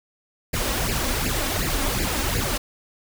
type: noise with flanger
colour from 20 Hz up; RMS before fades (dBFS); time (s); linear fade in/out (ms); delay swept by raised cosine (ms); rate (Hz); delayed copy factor
pink; -24; 0.53-2.58; 10; 0.41 to 3.71; 2.7; +0.8
effects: none